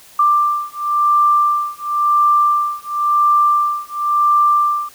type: beating tone pair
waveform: sine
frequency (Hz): 1182 / 1182.95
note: D6 / D6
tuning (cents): +11 / +12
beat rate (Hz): 0.95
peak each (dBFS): -15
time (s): 0.19-4.89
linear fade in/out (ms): 5
effects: white hiss -44 dBFS RMS until 4.94 s